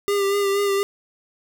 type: tone with vibrato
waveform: square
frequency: 400.1 Hz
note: G4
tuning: 35 cents sharp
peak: -19 dBFS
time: 0.08-0.83 s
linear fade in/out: 0 ms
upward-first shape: sine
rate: 4.2 Hz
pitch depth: 29 cents each way
effects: none